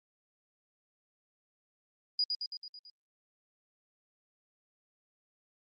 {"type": "tone with echo", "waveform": "sine", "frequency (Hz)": 4900, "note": "D#8", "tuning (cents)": -27, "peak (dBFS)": -26, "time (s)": [2.19, 2.24], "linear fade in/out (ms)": 2, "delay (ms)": 110, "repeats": 6, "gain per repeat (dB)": -4, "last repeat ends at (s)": 2.9, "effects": ["Opus 32 kbps"]}